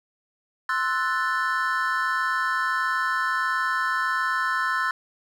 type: chord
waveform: triangle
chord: F# half-diminished seventh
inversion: second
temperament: equal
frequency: 1046.5 / 1318.5 / 1480 / 1760 Hz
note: C6 / E6 / F#6 / A6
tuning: 0 / 0 / 0 / 0 cents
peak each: -26 dBFS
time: 0.69-4.91 s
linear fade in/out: 2 ms
effects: none